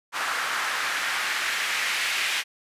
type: noise with band-pass filter sweep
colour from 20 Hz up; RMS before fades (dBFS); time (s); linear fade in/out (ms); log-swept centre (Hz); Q
white; -27; 0.12-2.44; 50; 1300 to 2300; 1.7
effects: resampled to 32000 Hz